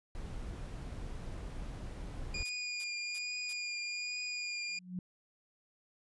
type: noise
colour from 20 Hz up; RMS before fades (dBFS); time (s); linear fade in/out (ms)
brown; -42; 0.15-2.43; 0
type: tone with vibrato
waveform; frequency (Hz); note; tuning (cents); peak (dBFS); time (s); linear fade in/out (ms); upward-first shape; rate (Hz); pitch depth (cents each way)
25% pulse; 2435; D#7; -38; -33; 2.34-4.79; 5; triangle; 1.2; 22
type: noise bursts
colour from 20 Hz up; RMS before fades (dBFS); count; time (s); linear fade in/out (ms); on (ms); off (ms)
blue; -46; 4; 2.45-3.534; 5; 46; 300
type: tone with exponential growth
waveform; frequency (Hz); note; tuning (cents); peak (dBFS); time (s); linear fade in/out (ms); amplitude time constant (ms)
sine; 181.3; F#3; -35; -33; 4.68-4.99; 2; 67
effects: resampled to 24000 Hz